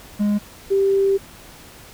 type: tone pair in turn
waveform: triangle / sine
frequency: 206.7 / 391.9 Hz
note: G#3 / G4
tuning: -8 / 0 cents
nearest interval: major seventh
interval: 1108 cents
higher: second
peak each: -14 dBFS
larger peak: neither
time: 0.19-0.39 / 0.7-1.18 s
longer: second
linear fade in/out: 20 ms
effects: pink hiss -43 dBFS RMS until 1.93 s